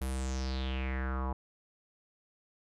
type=tone with low-pass filter sweep; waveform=square; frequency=65.41 Hz; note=C2; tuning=in tune; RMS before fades=-34 dBFS; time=0.01-1.33 s; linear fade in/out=5 ms; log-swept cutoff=12000 to 920 Hz; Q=5; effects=none